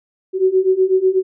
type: beating tone pair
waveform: sine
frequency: 371.5 / 379.6 Hz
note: F#4 / F#4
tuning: +7 / +44 cents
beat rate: 8.1 Hz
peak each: -16 / -14 dBFS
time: 0.33-1.23 s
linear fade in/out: 50 ms
effects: none